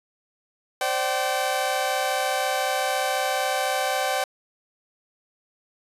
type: chord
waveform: sawtooth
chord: C suspended second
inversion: none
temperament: equal with one note detuned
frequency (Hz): 523.3 / 587.3 / 767.9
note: C5 / D5 / G5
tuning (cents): 0 / 0 / -36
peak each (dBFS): -25 / -25 / -21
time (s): 0.81-4.24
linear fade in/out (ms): 2
effects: resampled to 32000 Hz

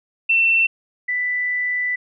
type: tone pair in turn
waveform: sine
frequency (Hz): 2691 / 1984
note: E7 / B6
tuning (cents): +35 / +7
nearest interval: perfect fourth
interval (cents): 528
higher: first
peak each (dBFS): -13 / -19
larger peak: first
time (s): 0.29-0.67 / 1.08-1.96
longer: second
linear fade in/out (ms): 10
effects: none

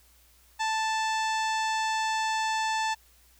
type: harmonic tone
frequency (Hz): 880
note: A5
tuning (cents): 0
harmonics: 1 / 2 / 3 / 4 / 5 / 6 / 7 / 8 / 9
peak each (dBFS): -27 / -33 / -37 / -39 / -41 / -43 / -44 / -45 / -46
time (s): 0.59-2.95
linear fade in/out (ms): 20
effects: added 60 Hz sine -61 dBFS peak until 3.39 s + white hiss -61 dBFS RMS until 3.39 s

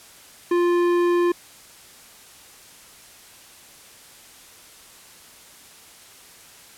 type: tone with low-pass filter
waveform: square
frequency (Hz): 349.2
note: F4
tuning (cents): 0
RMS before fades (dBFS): -19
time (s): 0.51-1.32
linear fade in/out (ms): 5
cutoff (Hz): 2000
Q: 0.56
effects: white hiss -47 dBFS RMS until 6.77 s + low-pass 12000 Hz 12 dB/octave

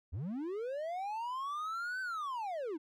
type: linear two-way sweep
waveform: triangle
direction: up then down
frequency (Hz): 69.3 to 1545 to 284.9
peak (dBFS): -34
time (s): 0.12-2.78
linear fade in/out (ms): 20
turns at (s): 2.01
effects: none

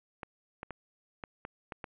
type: clicks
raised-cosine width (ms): 0.5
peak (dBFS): -24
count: 7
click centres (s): 0.232 / 0.631 / 0.707 / 1.238 / 1.451 / 1.722 / 1.842
effects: resampled to 8000 Hz + 9-bit

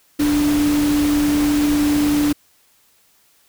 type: tone in noise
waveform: sine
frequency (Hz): 293.7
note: D4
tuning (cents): 0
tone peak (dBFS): -14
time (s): 0.19-2.33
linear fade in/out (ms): 10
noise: pink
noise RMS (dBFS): -26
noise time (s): 0.19-2.33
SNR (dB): +9
effects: white hiss -57 dBFS RMS until 3.48 s

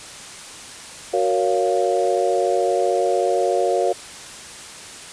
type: chord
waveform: sine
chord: Gb major seventh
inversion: none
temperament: equal with one note detuned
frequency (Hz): 370 / 466.2 / 559.5 / 698.5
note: Gb4 / Bb4 / Db5 / F5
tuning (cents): 0 / 0 / +16 / 0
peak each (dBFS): -22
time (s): 1.13-3.93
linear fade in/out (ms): 10
effects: white hiss -37 dBFS RMS until 5.12 s + resampled to 22050 Hz

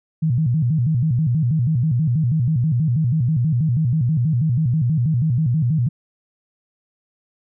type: tone with vibrato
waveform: sine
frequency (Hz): 138.59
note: C#3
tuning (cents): 0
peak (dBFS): -15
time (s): 0.22-5.89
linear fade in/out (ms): 10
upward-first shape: square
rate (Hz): 6.2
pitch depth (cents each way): 240
effects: none

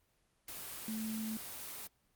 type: tone in noise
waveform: sine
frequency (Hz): 220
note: A3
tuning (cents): 0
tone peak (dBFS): -37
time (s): 0.88-1.37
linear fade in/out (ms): 2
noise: white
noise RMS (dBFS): -45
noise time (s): 0.48-1.87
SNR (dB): +5
effects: pink hiss -75 dBFS RMS until 2.15 s + Opus 24 kbps

